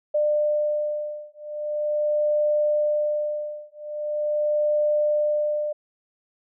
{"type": "beating tone pair", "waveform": "sine", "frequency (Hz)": [598, 598.42], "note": ["D5", "D5"], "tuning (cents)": [31, 32], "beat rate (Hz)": 0.42, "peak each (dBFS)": -24, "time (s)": [0.14, 5.73], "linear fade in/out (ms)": 10, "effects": []}